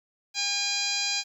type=harmonic tone; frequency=810 Hz; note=G#5; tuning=43 cents flat; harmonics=1 / 2 / 3 / 4 / 5 / 6 / 7 / 8 / 9; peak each=-40 / -40 / -32 / -37 / -32 / -30 / -39 / -36 / -36 dBFS; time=0.34-1.24 s; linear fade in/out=50 ms; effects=10-bit